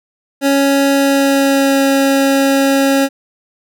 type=tone with pitch glide; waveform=25% pulse; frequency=277.2 to 273.7 Hz; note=C#4 to C#4; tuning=0 to -22 cents; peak=-6 dBFS; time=0.41-3.09 s; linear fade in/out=50 ms; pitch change=-22 cents; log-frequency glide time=0.96-1.82 s; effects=none